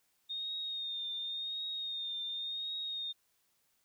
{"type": "tone with vibrato", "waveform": "sine", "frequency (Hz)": 3682, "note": "A#7", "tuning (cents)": -22, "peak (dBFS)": -36, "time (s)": [0.29, 3.13], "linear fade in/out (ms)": 20, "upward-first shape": "triangle", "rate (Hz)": 0.91, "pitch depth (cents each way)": 44, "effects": ["white hiss -75 dBFS RMS until 3.84 s"]}